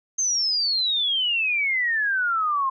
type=exponential sweep; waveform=sine; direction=down; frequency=6390 to 1046.5 Hz; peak=-20 dBFS; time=0.18-2.7 s; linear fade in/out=10 ms; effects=none